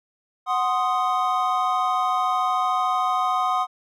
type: chord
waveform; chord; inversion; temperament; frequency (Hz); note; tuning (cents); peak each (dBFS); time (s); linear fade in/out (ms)
triangle; C diminished; second; equal; 740 / 1046.5 / 1244.5; Gb5 / C6 / Eb6; 0 / 0 / 0; -22 / -23 / -22; 0.46-3.67; 50
effects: none